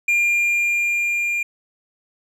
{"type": "tone with level ramp", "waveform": "triangle", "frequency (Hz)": 2400, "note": "D7", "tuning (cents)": 37, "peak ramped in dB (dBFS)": [-13, -18], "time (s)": [0.08, 1.43], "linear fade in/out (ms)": 5, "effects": []}